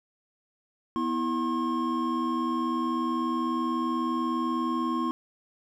triangle tone cluster, 245.8 / 325.9 / 1074 Hz, B3 / E4 / C6, -8 / -20 / +45 cents, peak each -28 dBFS, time 0.96-5.11 s, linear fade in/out 0 ms, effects none

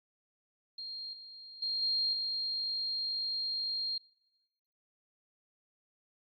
sine tone with level steps, 4217 Hz, C8, 13 cents sharp, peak -39 / -47 / -31 / -28 / -32 dBFS, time 0.78-3.98 s, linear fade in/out 5 ms, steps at 1.13 / 1.62 / 1.82 / 2.13 s, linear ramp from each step 5 ms, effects noise-tail reverb RT60 1.0 s tail -22 dB re dry + AAC 64 kbps

